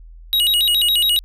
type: tone with vibrato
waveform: square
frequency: 3322 Hz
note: G#7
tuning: in tune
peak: -14 dBFS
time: 0.33-1.19 s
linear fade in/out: 0 ms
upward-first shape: square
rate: 7.2 Hz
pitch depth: 240 cents each way
effects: added 41 Hz sine -37 dBFS peak until 1.24 s

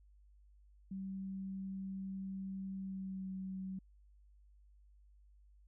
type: tone with pitch glide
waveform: sine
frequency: 192 to 189.25 Hz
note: G3 to F#3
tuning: -36 to +39 cents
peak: -40 dBFS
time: 0.91-3.79 s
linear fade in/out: 5 ms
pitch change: -25 cents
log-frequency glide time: 2.78-3.27 s
effects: added 50 Hz sine -61 dBFS peak until 5.67 s

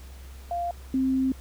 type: tone pair in turn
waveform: sine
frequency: 695 / 263.1 Hz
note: F5 / C4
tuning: -9 / +10 cents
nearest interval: octave + perfect fourth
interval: 1681 cents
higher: first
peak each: -26 / -21 dBFS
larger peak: second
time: 0.51-0.71 / 0.94-1.32 s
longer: second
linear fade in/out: 2 ms
effects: added 66 Hz sine -41 dBFS peak until 1.4 s + pink hiss -52 dBFS RMS until 1.4 s

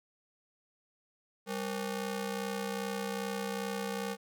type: ring-modulated tone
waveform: sawtooth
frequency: 332.5 Hz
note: E4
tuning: 15 cents sharp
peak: -27 dBFS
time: 1.46-4.17 s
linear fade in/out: 50 ms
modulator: 135 Hz
effects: none

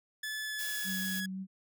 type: tone with pitch glide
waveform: sawtooth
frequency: 1729 to 1676.9 Hz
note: A6 to G#6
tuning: -31 to +16 cents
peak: -32 dBFS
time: 0.23-1.26 s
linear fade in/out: 5 ms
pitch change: -53 cents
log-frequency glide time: 0.44-1.05 s
type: noise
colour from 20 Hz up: blue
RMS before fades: -40 dBFS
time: 0.58-1.21 s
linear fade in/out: 20 ms
type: tone with vibrato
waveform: sine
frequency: 189.7 Hz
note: F#3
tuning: 43 cents sharp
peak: -36 dBFS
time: 0.84-1.47 s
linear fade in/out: 50 ms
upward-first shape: triangle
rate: 5.8 Hz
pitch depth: 15 cents each way
effects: none

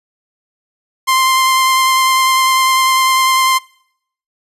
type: tone with vibrato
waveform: sawtooth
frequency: 1047 Hz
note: C6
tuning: 1 cent sharp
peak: -6 dBFS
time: 1.07-3.59 s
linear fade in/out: 20 ms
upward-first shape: sine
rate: 10 Hz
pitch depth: 12 cents each way
effects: noise-tail reverb RT60 0.7 s tail -25 dB re dry + resampled to 32000 Hz

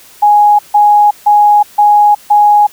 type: tone bursts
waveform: sine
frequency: 830.6 Hz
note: G#5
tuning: in tune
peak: -3 dBFS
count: 5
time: 0.22-2.67 s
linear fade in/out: 10 ms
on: 370 ms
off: 150 ms
effects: white hiss -39 dBFS RMS until 2.72 s

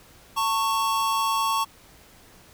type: tone pair together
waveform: square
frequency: 897.4 / 1107 Hz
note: A5 / C#6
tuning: +34 / -3 cents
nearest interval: major third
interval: 363 cents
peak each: -27 / -24 dBFS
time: 0.36-1.65 s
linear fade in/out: 20 ms
effects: pink hiss -52 dBFS RMS until 2.53 s

